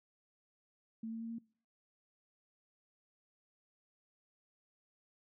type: tone with pitch steps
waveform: sine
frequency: 224.3 / 226.3 / 228.2 / 230.2 Hz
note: A3 / A3 / A#3 / A#3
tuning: +34 / +49 / -37 / -22 cents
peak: -39 dBFS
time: 1.03-1.386 s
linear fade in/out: 5 ms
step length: 89 ms
effects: noise-tail reverb RT60 0.5 s tail -23 dB re dry